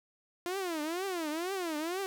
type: tone with vibrato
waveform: sawtooth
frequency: 342.6 Hz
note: F4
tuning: 33 cents flat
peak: -29 dBFS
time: 0.46-2.06 s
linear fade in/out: 0 ms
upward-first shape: triangle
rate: 2.1 Hz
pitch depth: 270 cents each way
effects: none